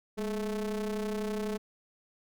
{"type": "ring-modulated tone", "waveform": "square", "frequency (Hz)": 110, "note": "A2", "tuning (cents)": 0, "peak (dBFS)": -29, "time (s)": [0.17, 1.58], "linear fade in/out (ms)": 20, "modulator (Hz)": 314, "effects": []}